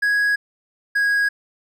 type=tone pair in turn; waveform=triangle; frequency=1661.2 / 1648.8 Hz; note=G#6 / G#6; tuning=0 / -13 cents; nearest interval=unison; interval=13 cents; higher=first; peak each=-14 dBFS; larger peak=neither; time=0.02-0.36 / 0.95-1.29 s; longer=neither; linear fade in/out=10 ms; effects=none